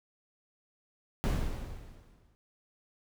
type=noise with exponential decay; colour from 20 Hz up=brown; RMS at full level=-26 dBFS; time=1.24-2.35 s; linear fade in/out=0 ms; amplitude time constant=240 ms; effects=none